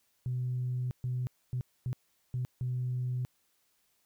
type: tone bursts at uneven times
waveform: sine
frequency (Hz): 125.5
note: B2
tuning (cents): +28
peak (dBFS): -29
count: 6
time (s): 0.26-0.91 / 1.04-1.27 / 1.53-1.61 / 1.86-1.93 / 2.34-2.45 / 2.61-3.25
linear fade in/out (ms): 0
effects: tanh soft clip ceiling -26 dBFS + white hiss -73 dBFS RMS until 4.05 s